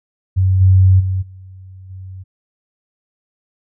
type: tone with level steps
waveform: sine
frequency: 94 Hz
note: F#2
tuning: 28 cents sharp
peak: -10 / -6 / -15 / -34 / -29 dBFS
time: 0.36-2.24 s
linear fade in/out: 20 ms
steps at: 0.6 / 0.99 / 1.21 / 1.89 s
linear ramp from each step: 20 ms
effects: none